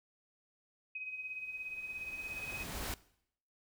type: tone with tremolo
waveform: sine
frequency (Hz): 2523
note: D#7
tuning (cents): +23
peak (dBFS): -37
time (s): 0.95-2.64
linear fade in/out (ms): 5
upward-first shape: sine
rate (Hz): 17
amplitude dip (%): 50
type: noise with exponential growth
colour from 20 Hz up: pink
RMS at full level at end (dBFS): -38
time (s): 1.05-2.94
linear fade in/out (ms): 1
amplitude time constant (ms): 410
effects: noise-tail reverb RT60 0.7 s tail -20 dB re dry